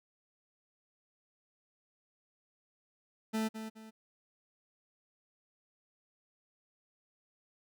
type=tone with echo; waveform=40% pulse; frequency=220 Hz; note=A3; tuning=in tune; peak=-30 dBFS; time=3.33-3.49 s; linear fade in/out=20 ms; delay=210 ms; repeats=2; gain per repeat=-9 dB; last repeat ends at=3.91 s; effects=none